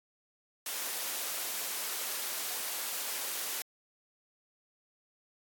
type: high-pass noise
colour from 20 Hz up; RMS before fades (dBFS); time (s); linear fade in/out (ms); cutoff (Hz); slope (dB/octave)
white; -36; 0.66-3.62; 2; 380; 12
effects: AAC 64 kbps